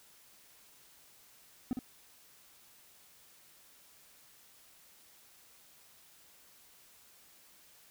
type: tone with echo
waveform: triangle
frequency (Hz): 252.8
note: B3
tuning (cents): +41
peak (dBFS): -27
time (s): 1.71-1.73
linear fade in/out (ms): 0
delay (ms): 60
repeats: 1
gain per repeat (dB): -5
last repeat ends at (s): 1.79
effects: white hiss -61 dBFS RMS until 7.9 s